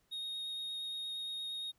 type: tone with vibrato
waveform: triangle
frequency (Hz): 3729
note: A#7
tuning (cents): 0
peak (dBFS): -37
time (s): 0.11-1.72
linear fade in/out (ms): 20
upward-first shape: sine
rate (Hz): 8.6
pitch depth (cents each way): 9
effects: pink hiss -75 dBFS RMS until 1.78 s